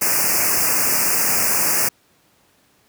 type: band-stop noise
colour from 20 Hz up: white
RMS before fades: -18 dBFS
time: 0.01-1.89 s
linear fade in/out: 10 ms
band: 2700 to 4800 Hz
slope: 96 dB/octave
effects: pink hiss -58 dBFS RMS until 2.88 s + high-pass 100 Hz 12 dB/octave